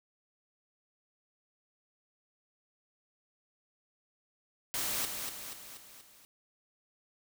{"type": "noise with echo", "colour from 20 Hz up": "white", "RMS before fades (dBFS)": -34, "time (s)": [4.74, 5.05], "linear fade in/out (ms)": 0, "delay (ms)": 240, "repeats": 5, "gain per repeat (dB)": -5, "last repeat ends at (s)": 6.25, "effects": []}